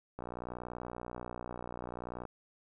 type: click train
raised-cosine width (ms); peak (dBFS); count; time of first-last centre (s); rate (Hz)
1; -27; 126; 0.19-2.253; 60.6
effects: none

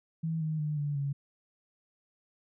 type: tone with pitch steps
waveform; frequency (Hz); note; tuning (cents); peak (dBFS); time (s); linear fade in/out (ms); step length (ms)
sine; 162.1 / 156.4 / 150.9 / 145.59 / 140.47; E3 / D#3 / D3 / D3 / C#3; -29 / +9 / +47 / -15 / +23; -29; 0.23-1.13; 10; 180
effects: none

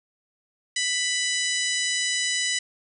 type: harmonic tone with a mistuned harmonic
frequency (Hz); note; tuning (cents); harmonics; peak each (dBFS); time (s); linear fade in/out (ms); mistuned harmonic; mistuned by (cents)
991; B5; +6; 2 / 3 / 4 / 5 / 6 / 7 / 8 / 9; -28 / -30 / -31 / -32 / -33 / -33 / -34 / -35; 0.76-2.59; 5; 5; +22
effects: none

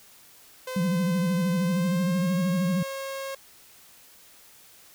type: tone with pitch glide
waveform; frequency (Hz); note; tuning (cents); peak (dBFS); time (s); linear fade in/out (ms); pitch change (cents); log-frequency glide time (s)
sawtooth; 513 to 542.3; C5 to C#5; -34 to -38; -28; 0.67-3.35; 5; +96; 1.61-2.38
type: tone with vibrato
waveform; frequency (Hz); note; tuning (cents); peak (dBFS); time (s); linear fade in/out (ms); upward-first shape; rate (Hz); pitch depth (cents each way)
sine; 180; F#3; -47; -22; 0.76-2.83; 5; sine; 13; 140
effects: white hiss -53 dBFS RMS until 4.94 s

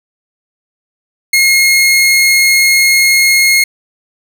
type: tone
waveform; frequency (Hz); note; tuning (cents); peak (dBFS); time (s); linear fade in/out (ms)
sawtooth; 2153; C7; +49; -3; 1.33-3.64; 5
effects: none

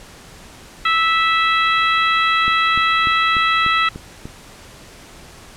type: harmonic tone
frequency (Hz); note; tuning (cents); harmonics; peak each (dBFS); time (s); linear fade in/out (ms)
656; E5; -9; 2 / 3 / 4 / 5 / 6; -16 / -20 / -22 / -24 / -26; 0.85-3.89; 5
type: click train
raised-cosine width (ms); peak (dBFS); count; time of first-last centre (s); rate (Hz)
3; -17; 7; 2.48-4.255; 3.38
effects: pink hiss -41 dBFS RMS until 5.56 s + low-pass 10000 Hz 12 dB/octave

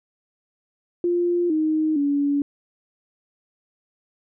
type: tone with pitch steps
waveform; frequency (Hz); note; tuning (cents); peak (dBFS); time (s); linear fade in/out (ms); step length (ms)
sine; 349.4 / 311.9 / 285; F4 / D#4 / C#4; +1 / +4 / +48; -18; 1.04-2.42; 2; 460
effects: none

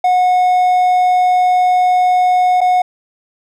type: tone with dropouts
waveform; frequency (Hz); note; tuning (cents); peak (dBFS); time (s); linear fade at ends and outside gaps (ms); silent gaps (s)
triangle; 729; F#5; -26; -7; 0.04-2.82; 5; 2.607-2.613
effects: none

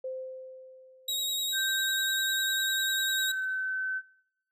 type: tone with exponential decay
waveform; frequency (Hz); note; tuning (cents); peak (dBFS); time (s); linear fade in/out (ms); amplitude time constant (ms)
sine; 519; C5; -14; -32; 0.04-1.79; 5; 380
type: tone with vibrato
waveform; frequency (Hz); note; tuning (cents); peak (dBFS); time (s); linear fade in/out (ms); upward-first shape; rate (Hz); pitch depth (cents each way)
sawtooth; 3800; A#7; +33; -26; 1.08-3.32; 5; sine; 10; 20
type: tone with pitch glide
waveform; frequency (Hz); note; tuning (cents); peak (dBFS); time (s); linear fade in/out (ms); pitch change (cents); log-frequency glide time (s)
sine; 1564 to 1527.4; G6 to G6; -4 to -45; -29; 1.52-4.02; 50; -41; 3.08-3.43
effects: noise-tail reverb RT60 0.8 s tail -19 dB re dry

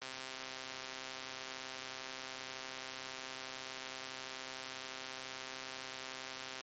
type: click train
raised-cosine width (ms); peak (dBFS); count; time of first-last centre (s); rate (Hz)
0.2; -26; 864; 0.02-6.608; 131
effects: high-pass 200 Hz 12 dB/octave + MP3 32 kbps

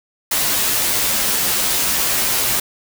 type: noise with comb filter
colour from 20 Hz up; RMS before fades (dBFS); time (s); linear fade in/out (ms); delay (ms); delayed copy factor
white; -18; 0.31-2.6; 5; 12; -0.8
effects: none

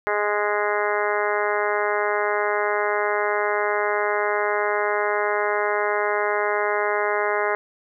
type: harmonic tone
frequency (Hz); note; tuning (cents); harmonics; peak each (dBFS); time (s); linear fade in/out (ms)
207.7; G#3; 0; 2 / 3 / 4 / 5 / 6 / 7 / 8 / 9 / 10; -25 / -27 / -28 / -29 / -30 / -30 / -31 / -32 / -32; 0.07-7.55; 0
effects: none

